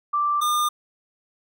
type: tone pair in turn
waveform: sine / square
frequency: 1174.7 / 1208.4 Hz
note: D6 / D6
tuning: 0 / +49 cents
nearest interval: unison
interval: 49 cents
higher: second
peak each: -19 / -20 dBFS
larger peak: first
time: 0.13-0.41 / 0.41-0.69 s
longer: neither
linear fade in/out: 10 ms
effects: none